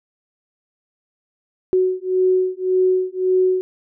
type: beating tone pair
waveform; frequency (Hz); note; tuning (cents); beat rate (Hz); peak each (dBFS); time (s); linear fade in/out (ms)
sine; 370 / 371.8; F#4 / F#4; 0 / +8; 1.8; -18; 1.73-3.61; 0
effects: none